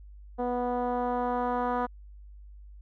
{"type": "tone with low-pass filter sweep", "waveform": "10% pulse", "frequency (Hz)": 245.7, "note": "B3", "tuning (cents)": -9, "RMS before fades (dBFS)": -29, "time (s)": [0.38, 1.87], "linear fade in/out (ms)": 20, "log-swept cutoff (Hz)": [660, 1100], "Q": 1.5, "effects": ["added 50 Hz sine -45 dBFS peak until 2.81 s"]}